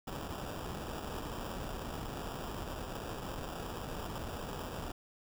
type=noise with sample-and-hold; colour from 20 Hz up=pink; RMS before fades=-41 dBFS; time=0.07-4.92 s; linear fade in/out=5 ms; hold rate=2100 Hz; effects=none